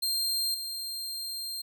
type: tone with level steps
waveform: sawtooth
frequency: 4186 Hz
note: C8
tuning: in tune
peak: -24 / -31 dBFS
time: 0.02-1.62 s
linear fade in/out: 10 ms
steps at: 0.54 s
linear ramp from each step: 5 ms
effects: none